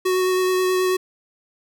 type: tone with vibrato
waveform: square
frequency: 370 Hz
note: F#4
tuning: in tune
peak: -18 dBFS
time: 0.05-0.97 s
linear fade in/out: 10 ms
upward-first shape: sine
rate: 9.3 Hz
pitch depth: 12 cents each way
effects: none